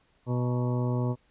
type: harmonic tone with a mistuned harmonic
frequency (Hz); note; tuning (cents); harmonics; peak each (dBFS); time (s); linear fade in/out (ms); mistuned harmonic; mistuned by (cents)
123.47; B2; 0; 1 / 2 / 3 / 4 / 5 / 7 / 8 / 9; -26 / -32 / -36 / -38 / -40 / -43 / -44 / -45; 0.26-1.16; 50; 8; -60
effects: pink hiss -67 dBFS RMS until 1.3 s + resampled to 8000 Hz